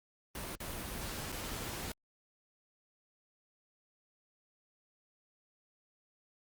pink noise with dropouts, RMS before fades -41 dBFS, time 0.35-1.92 s, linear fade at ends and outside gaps 2 ms, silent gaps 0.553-0.602 / 1.32-1.324 s, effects Opus 32 kbps

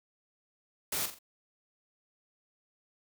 white noise with echo, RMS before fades -33 dBFS, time 0.92-1.06 s, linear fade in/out 5 ms, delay 43 ms, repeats 3, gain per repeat -8 dB, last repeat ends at 1.189 s, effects none

